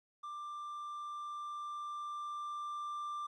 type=tone with level ramp; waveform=triangle; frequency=1184 Hz; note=D6; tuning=14 cents sharp; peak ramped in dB=-40 to -36 dBFS; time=0.23-3.27 s; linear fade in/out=10 ms; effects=resampled to 24000 Hz + 13-bit